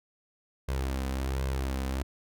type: tone with flanger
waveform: sawtooth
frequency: 66.3 Hz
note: C2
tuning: 23 cents sharp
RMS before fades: -31 dBFS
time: 0.68-2.03 s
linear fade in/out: 10 ms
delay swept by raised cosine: 1.9 to 4 ms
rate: 1.3 Hz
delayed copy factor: +0.5
effects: none